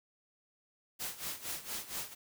white noise with tremolo, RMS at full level -38 dBFS, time 0.99-2.15 s, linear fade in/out 20 ms, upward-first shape sine, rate 4.3 Hz, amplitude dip 80%, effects none

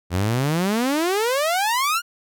sawtooth exponential sweep, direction up, 84 to 1452 Hz, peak -15 dBFS, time 0.1-2.02 s, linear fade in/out 50 ms, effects none

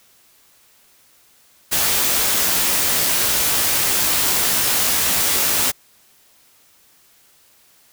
white noise with comb filter, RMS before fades -18 dBFS, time 1.71-5.72 s, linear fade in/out 20 ms, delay 16 ms, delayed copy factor +0.55, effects white hiss -54 dBFS RMS until 7.92 s

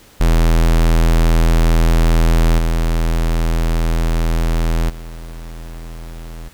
square tone with level steps, 41.2 Hz, E1, in tune, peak -10 / -14 / -29 dBFS, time 0.2-6.49 s, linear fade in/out 10 ms, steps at 2.58 / 4.89 s, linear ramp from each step 10 ms, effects pink hiss -46 dBFS RMS until 6.53 s

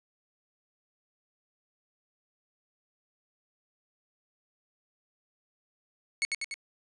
sawtooth tone with echo, 2206 Hz, C#7, 9 cents flat, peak -22 dBFS, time 6.22-6.25 s, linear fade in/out 0 ms, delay 97 ms, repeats 3, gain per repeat -3 dB, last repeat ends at 6.541 s, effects resampled to 22050 Hz + 9-bit

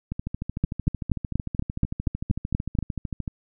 two click trains, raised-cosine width 5 ms, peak -16 / -9 dBFS, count 43 / 10, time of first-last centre 0.12-3.278 / 0.64-2.788 s, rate 13.3 / 4.19 Hz, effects none

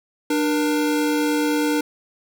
square tone pair together, 298.4 / 474.1 Hz, D4 / A#4, +28 / +29 cents, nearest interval minor sixth, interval 801 cents, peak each -20 / -25 dBFS, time 0.3-1.81 s, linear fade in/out 5 ms, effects none

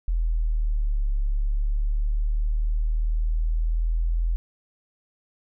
sine linear two-way sweep, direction down then up, 42 to 35.14 to 42 Hz, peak -20 dBFS, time 0.08-4.36 s, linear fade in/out 0 ms, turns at 1.1 s, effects none

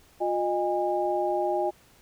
sine tone cluster, 356.3 / 616 / 815 Hz, F4 / D#5 / G#5, +35 / -17 / -33 cents, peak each -28 dBFS, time 0.2-1.71 s, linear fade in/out 20 ms, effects pink hiss -58 dBFS RMS until 2.01 s

